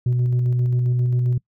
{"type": "tone with tremolo", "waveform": "sine", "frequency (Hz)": 123.47, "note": "B2", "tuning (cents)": 0, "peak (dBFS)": -13, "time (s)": [0.06, 1.38], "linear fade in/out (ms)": 5, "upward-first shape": "square", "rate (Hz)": 7.5, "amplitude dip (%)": 25, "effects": ["noise-tail reverb RT60 0.1 s tail -25 dB re dry", "tanh soft clip ceiling -15 dBFS"]}